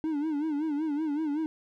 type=tone with vibrato; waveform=triangle; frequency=302.4 Hz; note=D#4; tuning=49 cents flat; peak=-25 dBFS; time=0.04-1.46 s; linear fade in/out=0 ms; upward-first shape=sine; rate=5.3 Hz; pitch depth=110 cents each way; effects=none